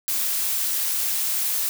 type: noise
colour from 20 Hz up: blue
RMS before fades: -24 dBFS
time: 0.08-1.69 s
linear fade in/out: 0 ms
effects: none